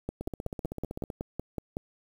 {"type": "two click trains", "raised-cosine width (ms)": 2, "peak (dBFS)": [-19, -22], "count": [10, 15], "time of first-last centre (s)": [[0.09, 1.769], [0.21, 1.102]], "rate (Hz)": [5.36, 15.7], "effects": ["8-bit"]}